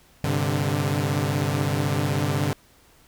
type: chord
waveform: sawtooth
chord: G suspended fourth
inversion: none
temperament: equal with one note detuned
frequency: 99.48 / 130.81 / 146.83 Hz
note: G2 / C3 / D3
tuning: +26 / 0 / 0 cents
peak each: -23 / -23 / -21 dBFS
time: 0.24-2.53 s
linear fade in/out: 0 ms
effects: pink hiss -56 dBFS RMS until 3.07 s